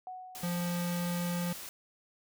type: tone with exponential decay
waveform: sine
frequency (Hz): 740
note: F#5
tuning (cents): 0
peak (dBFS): -38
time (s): 0.07-1.22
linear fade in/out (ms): 1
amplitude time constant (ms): 250
type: noise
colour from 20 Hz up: white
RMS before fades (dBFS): -44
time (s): 0.35-1.69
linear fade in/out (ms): 0
type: tone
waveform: square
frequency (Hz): 174.61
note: F3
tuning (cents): 0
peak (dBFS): -32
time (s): 0.43-1.53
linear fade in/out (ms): 5
effects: none